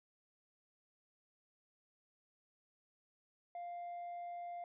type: tone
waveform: sine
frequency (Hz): 698.5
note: F5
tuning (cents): 0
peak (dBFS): -40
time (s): 3.55-4.64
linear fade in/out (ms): 2
effects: tanh soft clip ceiling -42 dBFS